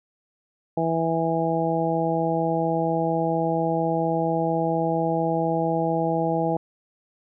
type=harmonic tone; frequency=164.3 Hz; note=E3; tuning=5 cents flat; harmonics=1 / 2 / 3 / 4 / 5; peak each=-27 / -27 / -27 / -27 / -27 dBFS; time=0.77-6.57 s; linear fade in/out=5 ms; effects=none